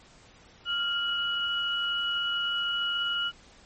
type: tone pair together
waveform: sine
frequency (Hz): 1396.9 / 2926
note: F6 / F#7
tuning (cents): 0 / -20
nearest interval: octave + minor second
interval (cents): 1280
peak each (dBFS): -30 / -28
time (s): 0.65-3.32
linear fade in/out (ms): 50
effects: pink hiss -55 dBFS RMS until 3.65 s + MP3 32 kbps